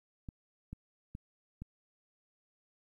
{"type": "clicks", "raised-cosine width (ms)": 5, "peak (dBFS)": -30, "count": 4, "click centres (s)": [0.288, 0.73, 1.151, 1.62], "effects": ["12-bit"]}